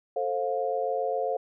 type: tone cluster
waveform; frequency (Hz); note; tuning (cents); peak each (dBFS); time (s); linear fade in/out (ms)
sine; 442.6 / 530 / 707; A4 / C5 / F5; +10 / +22 / +21; -31 / -29 / -30; 0.16-1.37; 5
effects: none